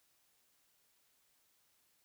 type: silence
effects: white hiss -74 dBFS RMS until 2.04 s